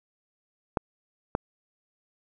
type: clicks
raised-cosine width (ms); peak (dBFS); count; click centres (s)
1; -10; 2; 0.772 / 1.351
effects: none